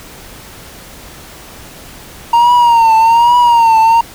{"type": "tone with vibrato", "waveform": "triangle", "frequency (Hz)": 930, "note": "A#5", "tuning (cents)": -4, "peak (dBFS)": -3, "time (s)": [2.33, 4.01], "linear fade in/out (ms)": 5, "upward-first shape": "triangle", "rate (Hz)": 1.2, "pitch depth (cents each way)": 87, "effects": ["pink hiss -34 dBFS RMS until 4.14 s"]}